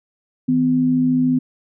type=tone pair together; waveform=sine; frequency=160 / 254 Hz; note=D#3 / B3; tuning=+49 / +49 cents; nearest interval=minor sixth; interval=800 cents; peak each=-23 / -14 dBFS; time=0.48-1.39 s; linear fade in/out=10 ms; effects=none